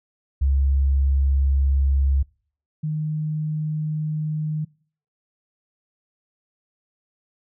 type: tone pair in turn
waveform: sine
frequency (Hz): 68.5 / 153.87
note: C#2 / D#3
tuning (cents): -20 / -19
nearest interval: octave + major second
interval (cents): 1401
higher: second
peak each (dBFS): -16 / -22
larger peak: first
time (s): 0.41-2.23 / 2.83-4.65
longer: neither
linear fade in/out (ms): 10
effects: noise-tail reverb RT60 0.5 s tail -25 dB re dry